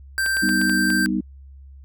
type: tone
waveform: square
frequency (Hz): 1568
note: G6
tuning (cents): 0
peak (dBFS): -20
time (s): 0.18-1.06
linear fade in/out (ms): 0
type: clicks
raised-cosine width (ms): 0.3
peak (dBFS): -16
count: 6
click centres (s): 0.262 / 0.369 / 0.491 / 0.615 / 0.696 / 0.903
type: chord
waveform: sine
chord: G augmented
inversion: none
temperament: equal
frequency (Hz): 196 / 246.9 / 311.1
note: G3 / B3 / D#4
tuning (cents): 0 / 0 / 0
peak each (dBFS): -23 / -25 / -24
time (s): 0.42-1.21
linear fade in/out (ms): 10
effects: added 68 Hz sine -40 dBFS peak until 1.84 s